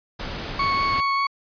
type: noise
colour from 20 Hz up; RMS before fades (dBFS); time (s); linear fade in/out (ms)
pink; -31; 0.19-1.01; 10
type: tone with vibrato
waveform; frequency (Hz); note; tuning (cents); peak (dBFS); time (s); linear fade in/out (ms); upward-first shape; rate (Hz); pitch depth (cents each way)
35% pulse; 1108.7; C#6; 0; -18; 0.59-1.27; 5; triangle; 5.1; 9
effects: resampled to 11025 Hz